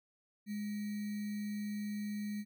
sine tone with sample-and-hold, 207.7 Hz, G#3, in tune, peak -36 dBFS, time 0.46-2.45 s, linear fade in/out 50 ms, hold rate 2100 Hz, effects none

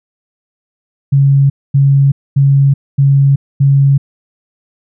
sine tone bursts, 138.59 Hz, C#3, in tune, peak -5 dBFS, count 5, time 1.12-3.98 s, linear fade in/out 10 ms, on 380 ms, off 240 ms, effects none

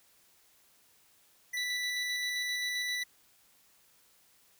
square tone, 1975.5 Hz, B6, in tune, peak -34 dBFS, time 1.53-3.04 s, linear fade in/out 10 ms
sine tone with tremolo, 3936 Hz, B7, 7 cents flat, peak -34 dBFS, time 1.57-3.03 s, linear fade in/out 2 ms, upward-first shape square, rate 7.6 Hz, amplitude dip 45%
effects white hiss -65 dBFS RMS until 4.59 s

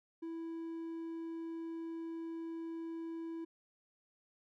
triangle tone, 329.6 Hz, E4, in tune, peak -38 dBFS, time 0.22-3.45 s, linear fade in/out 10 ms, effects none

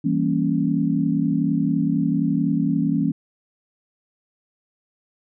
sine chord, E diminished seventh, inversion none, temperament equal, 164.81 / 196 / 233.1 / 277.2 Hz, E3 / G3 / Bb3 / Db4, 0 / 0 / 0 / 0 cents, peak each -23 / -25 / -24 / -22 dBFS, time 0.04-3.12 s, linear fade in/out 10 ms, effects none

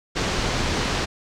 pink low-pass noise, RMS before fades -24 dBFS, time 0.15-1.06 s, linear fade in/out 20 ms, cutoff 6400 Hz, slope 24 dB/octave, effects none

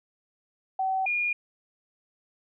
sine tone pair in turn, 762 / 2428 Hz, G5 / D#7, -49 / -43 cents, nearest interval octave + minor sixth, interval 2006 cents, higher second, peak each -24 dBFS, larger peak neither, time 0.79-1.06 / 1.06-1.33 s, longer neither, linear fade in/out 5 ms, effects none

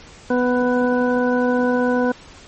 harmonic tone, 248.1 Hz, B3, 8 cents sharp, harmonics 1 / 2 / 3 / 4 / 6, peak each -18 / -19 / -28 / -27 / -26 dBFS, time 0.3-2.12 s, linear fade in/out 5 ms, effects pink hiss -43 dBFS RMS until 2.47 s + MP3 32 kbps

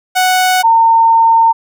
sawtooth / sine tone pair in turn, 740 / 910.5 Hz, F#5 / A#5, 0 / -41 cents, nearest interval major third, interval 359 cents, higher second, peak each -5 dBFS, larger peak neither, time 0.15-0.63 / 0.63-1.53 s, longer second, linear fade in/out 20 ms, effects none

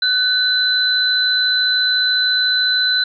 sine tone pair together, 1507 / 4023 Hz, F#6 / B7, +31 / +31 cents, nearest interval octave + perfect fourth, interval 1700 cents, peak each -18 / -15 dBFS, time 0.02-3.04 s, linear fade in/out 5 ms, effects none

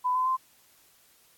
sine tone with pitch steps, 1000 / 1019.8 / 1040.1 Hz, B5 / C6 / C6, +21 / -45 / -11 cents, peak -23 dBFS, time 0.04-0.37 s, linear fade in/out 20 ms, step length 110 ms, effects white hiss -61 dBFS RMS until 1.37 s + AAC 64 kbps

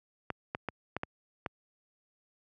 clicks, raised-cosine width 0.5 ms, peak -18 dBFS, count 6, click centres 0.303 / 0.549 / 0.687 / 0.966 / 1.034 / 1.462 s, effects high-pass 80 Hz 12 dB/octave

